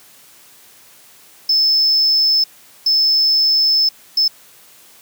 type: tone bursts at uneven times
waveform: triangle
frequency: 5250 Hz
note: E8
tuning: 8 cents flat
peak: -10 dBFS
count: 3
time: 1.49-2.44 / 2.86-3.89 / 4.17-4.28 s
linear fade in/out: 5 ms
effects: white hiss -46 dBFS RMS until 5.01 s + high-pass 100 Hz 12 dB/octave